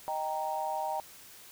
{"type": "chord", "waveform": "sine", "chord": "Eb major", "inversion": "none", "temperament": "equal", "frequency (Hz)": [622.3, 784, 932.3], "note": ["Eb5", "G5", "Bb5"], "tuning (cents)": [0, 0, 0], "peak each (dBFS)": [-37, -34, -35], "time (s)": [0.08, 1], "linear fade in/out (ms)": 0, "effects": ["white hiss -52 dBFS RMS until 1.51 s"]}